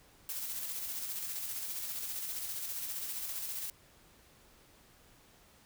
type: noise with tremolo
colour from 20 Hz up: blue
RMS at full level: -38 dBFS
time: 0.29-3.7 s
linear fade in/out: 2 ms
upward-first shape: square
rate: 15 Hz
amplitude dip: 30%
effects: pink hiss -62 dBFS RMS until 5.65 s